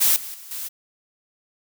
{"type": "noise with level steps", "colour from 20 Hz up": "blue", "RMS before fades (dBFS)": [-17, -34, -41, -31], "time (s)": [0, 0.69], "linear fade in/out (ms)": 20, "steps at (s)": [0.16, 0.34, 0.51], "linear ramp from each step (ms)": 2, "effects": []}